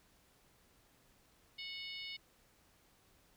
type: harmonic tone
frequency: 734 Hz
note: F#5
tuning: 14 cents flat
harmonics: 3 / 4 / 5 / 6 / 7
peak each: -48 / -48 / -50 / -51 / -54 dBFS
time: 1.58-2.17 s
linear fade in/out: 10 ms
effects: pink hiss -69 dBFS RMS until 3.36 s